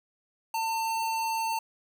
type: tone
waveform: square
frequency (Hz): 899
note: A5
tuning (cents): +37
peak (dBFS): -28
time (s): 0.54-1.59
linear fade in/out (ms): 5
effects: none